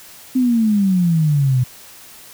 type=exponential sweep; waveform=sine; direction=down; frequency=261.6 to 123 Hz; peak=-12 dBFS; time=0.35-1.64 s; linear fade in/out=10 ms; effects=white hiss -41 dBFS RMS until 2.33 s